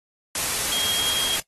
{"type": "tone in noise", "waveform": "sine", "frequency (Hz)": 3254, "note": "G#7", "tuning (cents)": -36, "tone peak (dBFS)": -24, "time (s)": [0.72, 1.36], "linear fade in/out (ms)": 2, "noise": "white", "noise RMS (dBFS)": -25, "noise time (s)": [0.35, 1.4], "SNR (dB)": -2, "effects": ["noise-tail reverb RT60 0.1 s tail -18 dB re dry", "AAC 32 kbps"]}